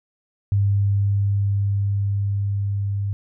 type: tone with level ramp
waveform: sine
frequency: 100.2 Hz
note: G2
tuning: 38 cents sharp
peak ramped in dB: -15 to -21 dBFS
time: 0.52-3.13 s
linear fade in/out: 0 ms
effects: none